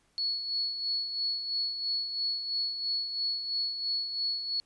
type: tone with tremolo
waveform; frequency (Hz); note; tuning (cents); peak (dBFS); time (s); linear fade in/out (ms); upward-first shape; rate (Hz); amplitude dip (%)
sine; 4387; C#8; -19; -27; 0.18-4.6; 0; sine; 3; 55
effects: pink hiss -69 dBFS RMS until 4.65 s + resampled to 24000 Hz